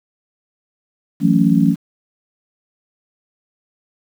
sine chord, F# minor seventh, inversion third, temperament just, 166.5 / 185 / 222 / 277.5 Hz, E3 / F#3 / A3 / C#4, +18 / 0 / +16 / +2 cents, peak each -16 dBFS, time 1.2-1.76 s, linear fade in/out 50 ms, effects 7-bit

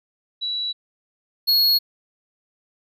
sine / square tone pair in turn, 3925 / 4326 Hz, B7 / C#8, -11 / -43 cents, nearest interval major second, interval 168 cents, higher second, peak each -23 / -15 dBFS, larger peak second, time 0.41-0.73 / 1.47-1.79 s, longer neither, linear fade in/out 20 ms, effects none

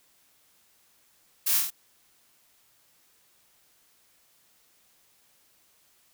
blue noise with echo, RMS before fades -26 dBFS, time 1.46-1.58 s, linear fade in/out 10 ms, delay 25 ms, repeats 5, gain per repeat -2 dB, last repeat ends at 1.705 s, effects white hiss -64 dBFS RMS until 6.13 s

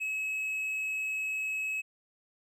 triangle tone, 2571 Hz, E7, 44 cents flat, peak -29 dBFS, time 0-1.82 s, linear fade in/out 20 ms, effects none

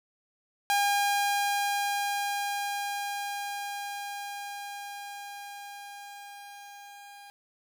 sawtooth tone with level ramp, 809 Hz, G#5, 46 cents flat, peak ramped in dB -19 to -43 dBFS, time 0.7-7.3 s, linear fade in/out 0 ms, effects 10-bit

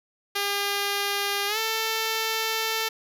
5% pulse tone with pitch glide, 403.1 to 444.7 Hz, G4 to A4, +48 to +18 cents, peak -13 dBFS, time 0.35-2.89 s, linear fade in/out 10 ms, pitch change +170 cents, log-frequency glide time 1.47-1.58 s, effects none

